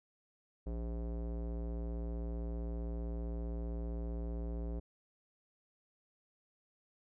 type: tone with low-pass filter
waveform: square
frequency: 57.7 Hz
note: A#1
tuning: 17 cents flat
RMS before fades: -39 dBFS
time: 0.66-4.8 s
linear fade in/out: 10 ms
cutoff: 510 Hz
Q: 1.5
effects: none